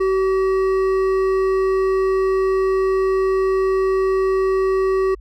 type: tone with hard clipping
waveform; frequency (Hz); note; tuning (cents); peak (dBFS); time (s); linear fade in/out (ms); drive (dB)
sine; 381.3; G4; -48; -17; 0-5.15; 10; 9
effects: added 50 Hz sine -37 dBFS peak until 5.2 s